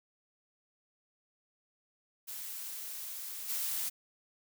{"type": "noise with level steps", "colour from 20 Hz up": "blue", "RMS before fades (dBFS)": [-42, -35], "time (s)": [2.27, 3.9], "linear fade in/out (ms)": 20, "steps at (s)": 3.48, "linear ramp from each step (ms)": 20, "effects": []}